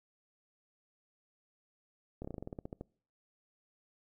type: slowing click train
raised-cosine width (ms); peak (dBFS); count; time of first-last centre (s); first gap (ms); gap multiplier
2; -28; 13; 2.22-2.811; 26; 1.11
effects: noise-tail reverb RT60 0.5 s tail -25 dB re dry